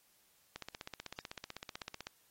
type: click train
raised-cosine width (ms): 0.2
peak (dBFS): -25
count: 25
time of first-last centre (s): 0.56-2.069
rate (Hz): 15.9
effects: white hiss -70 dBFS RMS until 2.3 s + AAC 48 kbps